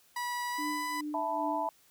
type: tone with pitch glide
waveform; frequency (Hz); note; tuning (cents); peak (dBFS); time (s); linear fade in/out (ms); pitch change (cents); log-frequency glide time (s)
30% pulse; 974 to 995.6; B5 to B5; -24 to +14; -30; 0.16-1.01; 5; +38; 0.51-0.65
type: tone with tremolo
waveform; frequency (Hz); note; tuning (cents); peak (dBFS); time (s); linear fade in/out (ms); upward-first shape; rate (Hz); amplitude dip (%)
sine; 299; D4; +31; -33; 0.58-1.68; 10; triangle; 2.5; 85
type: chord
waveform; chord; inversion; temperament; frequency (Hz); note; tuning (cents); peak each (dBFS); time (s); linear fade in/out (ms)
sine; E suspended fourth; none; equal; 659.3 / 880 / 987.8; E5 / A5 / B5; 0 / 0 / 0; -35 / -33 / -35; 1.14-1.69; 2
effects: white hiss -64 dBFS RMS until 1.9 s